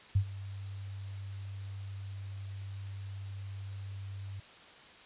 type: tone with ADSR envelope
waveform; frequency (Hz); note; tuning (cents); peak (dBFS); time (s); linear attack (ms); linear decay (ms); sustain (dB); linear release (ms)
sine; 98.1; G2; +2; -21; 0.15-4.4; 10; 80; -18; 5
effects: white hiss -54 dBFS RMS until 5.05 s + resampled to 8000 Hz